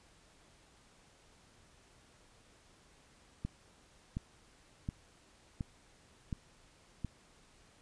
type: click train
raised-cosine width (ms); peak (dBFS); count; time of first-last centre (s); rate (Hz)
5; -24; 6; 3.45-7.047; 1.39
effects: pink hiss -64 dBFS RMS until 7.81 s + resampled to 22050 Hz